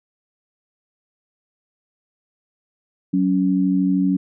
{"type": "tone pair together", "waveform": "sine", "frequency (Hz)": [186.6, 279.6], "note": ["F#3", "C#4"], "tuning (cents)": [15, 15], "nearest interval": "perfect fifth", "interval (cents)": 700, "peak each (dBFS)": -18, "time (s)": [3.13, 4.17], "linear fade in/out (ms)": 10, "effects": []}